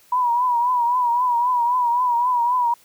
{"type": "tone with vibrato", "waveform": "sine", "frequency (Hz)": 973, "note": "B5", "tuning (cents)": -26, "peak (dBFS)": -16, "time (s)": [0.12, 2.74], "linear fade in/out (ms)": 5, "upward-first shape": "triangle", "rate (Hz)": 3.8, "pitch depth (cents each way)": 79, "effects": ["white hiss -54 dBFS RMS until 2.84 s"]}